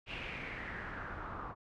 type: noise with low-pass filter sweep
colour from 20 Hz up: pink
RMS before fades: -43 dBFS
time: 0.06-1.55 s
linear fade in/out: 50 ms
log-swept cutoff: 2800 to 1100 Hz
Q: 4.4
effects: none